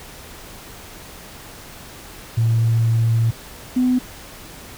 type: tone pair in turn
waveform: sine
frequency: 114.2 / 252 Hz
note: A#2 / B3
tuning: -35 / +35 cents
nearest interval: octave + major second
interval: 1370 cents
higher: second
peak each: -13 dBFS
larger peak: neither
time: 2.37-3.31 / 3.76-3.99 s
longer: first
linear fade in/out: 10 ms
effects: tanh soft clip ceiling -9 dBFS + pink hiss -39 dBFS RMS until 4.77 s